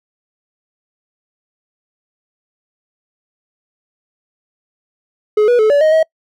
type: tone with pitch steps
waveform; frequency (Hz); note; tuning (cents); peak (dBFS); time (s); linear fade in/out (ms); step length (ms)
triangle; 424 / 485.3 / 432.8 / 574 / 624 / 638; G#4 / B4 / A4 / D5 / D#5 / D#5; +36 / -30 / -29 / -40 / +5 / +43; -6; 5.37-6.03; 5; 110
effects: noise-tail reverb RT60 0.1 s tail -26 dB re dry